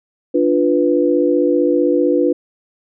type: chord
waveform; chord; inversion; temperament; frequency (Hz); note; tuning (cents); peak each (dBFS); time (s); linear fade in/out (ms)
sine; B diminished; first; equal; 293.7 / 349.2 / 493.9; D4 / F4 / B4; 0 / 0 / 0; -16; 0.34-2.33; 10
effects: none